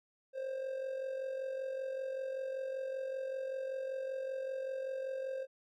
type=tone with amplitude modulation; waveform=triangle; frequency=529 Hz; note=C5; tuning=19 cents sharp; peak=-32 dBFS; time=0.33-5.47 s; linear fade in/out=50 ms; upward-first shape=sine; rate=45.2 Hz; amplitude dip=55%; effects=none